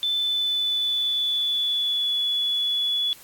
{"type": "tone with pitch glide", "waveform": "sine", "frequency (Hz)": [3520, 3414], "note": ["A7", "G#7"], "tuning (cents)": [0, 47], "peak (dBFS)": -21, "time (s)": [0.03, 3.13], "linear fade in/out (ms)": 0, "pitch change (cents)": -53, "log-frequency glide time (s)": [0.14, 2.19], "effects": ["white hiss -48 dBFS RMS until 3.23 s", "AAC 64 kbps"]}